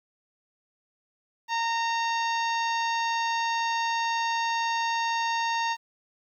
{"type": "harmonic tone with a mistuned harmonic", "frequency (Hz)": 922, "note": "A#5", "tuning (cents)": -19, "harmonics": [1, 2, 3, 4, 5, 6, 7], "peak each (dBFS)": [-26, -32, -36, -38, -40, -42, -43], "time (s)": [1.48, 5.77], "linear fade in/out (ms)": 50, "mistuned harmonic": 3, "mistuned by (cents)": -18, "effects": ["10-bit"]}